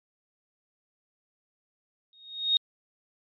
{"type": "tone with exponential growth", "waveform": "sine", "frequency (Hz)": 3729, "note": "A#7", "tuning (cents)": 0, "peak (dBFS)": -17, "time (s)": [2.13, 2.57], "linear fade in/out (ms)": 1, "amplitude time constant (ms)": 95, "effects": ["MP3 48 kbps"]}